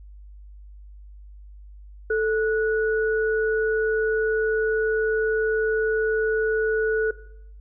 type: tone pair together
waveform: sine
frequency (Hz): 439.1 / 1468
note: A4 / F#6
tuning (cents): -4 / -14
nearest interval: octave + major sixth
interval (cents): 2090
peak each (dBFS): -20 / -26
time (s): 2.1-7.11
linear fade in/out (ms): 5
effects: noise-tail reverb RT60 0.7 s tail -17 dB re dry + added 50 Hz sine -41 dBFS peak until 7.6 s